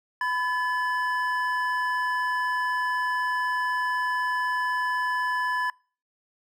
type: tone pair together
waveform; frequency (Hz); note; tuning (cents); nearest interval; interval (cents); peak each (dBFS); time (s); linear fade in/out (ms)
triangle; 1000 / 1724; B5 / A6; +21 / -36; major sixth; 943; -25; 0.21-5.7; 2
effects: noise-tail reverb RT60 0.4 s tail -26 dB re dry